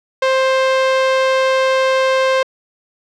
sawtooth tone, 526 Hz, C5, 9 cents sharp, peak -8 dBFS, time 0.22-2.43 s, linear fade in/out 5 ms, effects low-pass 4000 Hz 12 dB/octave

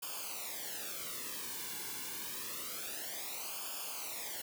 white noise with flanger, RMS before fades -42 dBFS, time 0.02-4.42 s, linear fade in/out 10 ms, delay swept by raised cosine 0.5 to 1.6 ms, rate 0.27 Hz, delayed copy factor -0.85, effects none

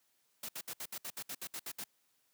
white noise bursts, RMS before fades -42 dBFS, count 12, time 0.43-1.841 s, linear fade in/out 5 ms, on 58 ms, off 65 ms, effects white hiss -75 dBFS RMS until 2.33 s + high-pass 100 Hz 12 dB/octave

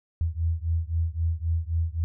sine beating tone pair, 81 / 84.8 Hz, E2 / E2, -30 / +50 cents, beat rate 3.8 Hz, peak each -26 / -27 dBFS, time 0.21-2.04 s, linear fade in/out 0 ms, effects none

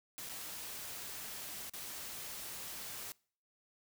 white noise with dropouts, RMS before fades -45 dBFS, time 0.18-3.12 s, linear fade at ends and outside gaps 0 ms, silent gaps 0.29-0.295 / 1.696-1.736 s, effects noise-tail reverb RT60 0.5 s tail -25 dB re dry

